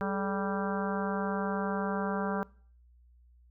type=harmonic tone with a mistuned harmonic; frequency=196 Hz; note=G3; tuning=in tune; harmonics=1 / 2 / 3 / 4 / 5 / 6 / 7 / 8; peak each=-33 / -36 / -38 / -39 / -40 / -41 / -41 / -42 dBFS; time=0.01-2.43 s; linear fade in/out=0 ms; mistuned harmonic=2; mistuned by=+140 cents; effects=noise-tail reverb RT60 0.5 s tail -23 dB re dry + added 60 Hz sine -57 dBFS peak until 3.5 s